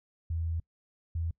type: tone pair in turn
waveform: sine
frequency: 82.41 / 82.94 Hz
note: E2 / E2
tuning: 0 / +11 cents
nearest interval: unison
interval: 11 cents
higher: second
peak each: -29 / -29 dBFS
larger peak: neither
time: 0.3-0.6 / 1.15-1.31 s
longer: first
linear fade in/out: 5 ms
effects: noise-tail reverb RT60 0.1 s tail -25 dB re dry